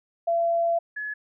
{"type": "tone pair in turn", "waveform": "sine", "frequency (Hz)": [677, 1701.2], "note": ["E5", "G#6"], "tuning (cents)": [46, 41], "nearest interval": "octave + major third", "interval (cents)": 1595, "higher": "second", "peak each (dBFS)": [-20, -29], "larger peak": "first", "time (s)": [[0.27, 0.79], [0.96, 1.14]], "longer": "first", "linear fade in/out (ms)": 10, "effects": []}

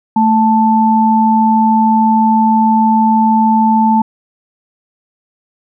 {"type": "tone pair together", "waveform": "sine", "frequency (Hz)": [221.7, 880], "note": ["A3", "A5"], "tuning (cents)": [13, 0], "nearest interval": "2 octaves", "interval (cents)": 2387, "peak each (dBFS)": -10, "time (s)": [0.16, 4.02], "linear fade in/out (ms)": 5, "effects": []}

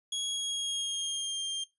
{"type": "tone with pitch glide", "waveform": "sawtooth", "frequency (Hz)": [3322, 3192], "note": ["G#7", "G7"], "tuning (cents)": [0, 31], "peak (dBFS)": -28, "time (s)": [0.12, 1.64], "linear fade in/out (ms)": 5, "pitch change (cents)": -69, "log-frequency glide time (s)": [0.26, 1.41], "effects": ["noise-tail reverb RT60 0.2 s tail -19 dB re dry", "resampled to 24000 Hz"]}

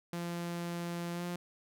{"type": "tone with pitch glide", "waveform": "sawtooth", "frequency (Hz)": [172.1, 175.51], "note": ["F3", "F3"], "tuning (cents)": [-25, 9], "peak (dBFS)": -32, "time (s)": [0.13, 1.36], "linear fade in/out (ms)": 2, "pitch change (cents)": 34, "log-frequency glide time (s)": [1.13, 1.24], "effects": []}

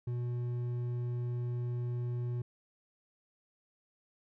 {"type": "tone with hard clipping", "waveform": "triangle", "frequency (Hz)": 121.5, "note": "B2", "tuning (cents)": -28, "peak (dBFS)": -34, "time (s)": [0.07, 2.42], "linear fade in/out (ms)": 5, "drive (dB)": 9, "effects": []}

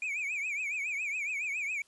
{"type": "tone with vibrato", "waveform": "triangle", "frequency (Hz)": 2376, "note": "D7", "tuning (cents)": 20, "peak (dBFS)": -30, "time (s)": [0.02, 1.82], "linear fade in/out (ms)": 2, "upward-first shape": "triangle", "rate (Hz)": 7.2, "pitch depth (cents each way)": 160, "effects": ["white hiss -66 dBFS RMS until 1.87 s", "resampled to 24000 Hz"]}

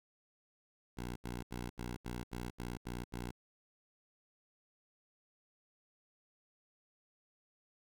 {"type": "tone bursts", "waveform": "10% pulse", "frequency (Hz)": 60.3, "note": "B1", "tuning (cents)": -41, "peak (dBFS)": -32, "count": 9, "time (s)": [0.97, 3.312], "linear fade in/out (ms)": 10, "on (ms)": 190, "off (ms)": 79, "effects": []}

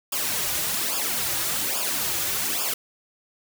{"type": "noise with flanger", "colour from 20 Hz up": "white", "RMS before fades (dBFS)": -26, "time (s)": [0.12, 2.74], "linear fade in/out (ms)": 5, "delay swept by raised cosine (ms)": [0.49, 4.59], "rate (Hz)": 1.2, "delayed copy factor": -0.8, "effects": []}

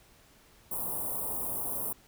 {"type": "band-stop noise", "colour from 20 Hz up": "white", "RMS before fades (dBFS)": -34, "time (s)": [0.71, 1.93], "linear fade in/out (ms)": 5, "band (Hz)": [1100, 9400], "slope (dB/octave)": 48, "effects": ["pink hiss -60 dBFS RMS until 2.07 s"]}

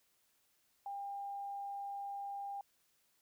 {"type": "tone", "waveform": "sine", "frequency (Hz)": 800, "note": "G5", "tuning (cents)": 35, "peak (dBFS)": -40, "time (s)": [0.86, 2.61], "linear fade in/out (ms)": 2, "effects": ["white hiss -75 dBFS RMS until 3.21 s"]}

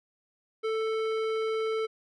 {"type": "tone with hard clipping", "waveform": "triangle", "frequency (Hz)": 441.8, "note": "A4", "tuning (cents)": 7, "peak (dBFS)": -29, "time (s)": [0.63, 1.87], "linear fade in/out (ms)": 20, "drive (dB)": 18, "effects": ["resampled to 22050 Hz"]}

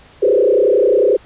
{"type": "tone with frequency modulation", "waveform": "sine", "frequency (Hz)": 455.6, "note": "A#4", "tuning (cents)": -40, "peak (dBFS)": -9, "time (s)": [0.22, 1.17], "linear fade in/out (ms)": 10, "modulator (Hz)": 31.2, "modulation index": 2.6, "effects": ["pink hiss -45 dBFS RMS until 1.25 s", "resampled to 8000 Hz"]}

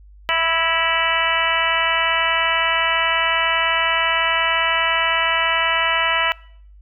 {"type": "harmonic tone with a mistuned harmonic", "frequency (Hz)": 329.6, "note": "E4", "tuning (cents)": 0, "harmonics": [2, 3, 4, 5, 6, 7, 8, 9], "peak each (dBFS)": [-26, -24, -24, -27, -23, -25, -27, -23], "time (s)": [0.29, 6.32], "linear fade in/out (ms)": 0, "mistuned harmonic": 6, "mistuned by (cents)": -27, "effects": ["noise-tail reverb RT60 0.6 s tail -23 dB re dry", "added 50 Hz sine -42 dBFS peak until 6.81 s"]}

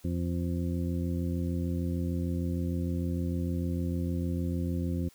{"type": "harmonic tone", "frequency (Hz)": 86.6, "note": "F2", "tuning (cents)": -14, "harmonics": [1, 2, 3, 4, 6], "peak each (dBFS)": [-31, -33, -35, -40, -45], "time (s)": [0.04, 5.09], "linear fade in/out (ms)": 10, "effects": ["white hiss -60 dBFS RMS until 5.14 s"]}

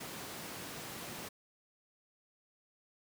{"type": "high-pass noise", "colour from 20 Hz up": "pink", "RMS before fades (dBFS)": -45, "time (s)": [0, 1.29], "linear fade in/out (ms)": 10, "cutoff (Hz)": 140, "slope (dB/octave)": 12, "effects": []}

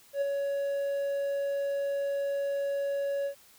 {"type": "tone with ADSR envelope", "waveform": "triangle", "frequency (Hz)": 560, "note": "C#5", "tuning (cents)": 18, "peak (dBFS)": -22, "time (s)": [0.13, 3.35], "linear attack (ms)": 86, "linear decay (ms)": 13, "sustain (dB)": -4, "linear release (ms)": 92, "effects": ["white hiss -58 dBFS RMS until 3.58 s"]}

